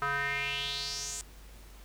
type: tone with band-pass filter sweep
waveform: square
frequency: 140.9 Hz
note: C#3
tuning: 29 cents sharp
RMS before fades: -34 dBFS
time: 0.02-1.21 s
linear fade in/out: 0 ms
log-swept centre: 1300 to 7800 Hz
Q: 4.3
effects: added 50 Hz sine -49 dBFS peak until 1.84 s + pink hiss -56 dBFS RMS until 1.84 s